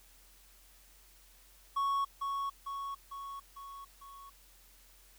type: tone with echo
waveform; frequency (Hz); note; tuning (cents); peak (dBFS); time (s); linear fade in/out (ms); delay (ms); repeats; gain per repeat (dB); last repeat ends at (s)
triangle; 1108.7; C#6; 0; -27; 1.76-2.05; 10; 450; 5; -4; 4.3
effects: added 44 Hz sine -62 dBFS peak until 5.18 s + white hiss -62 dBFS RMS until 5.18 s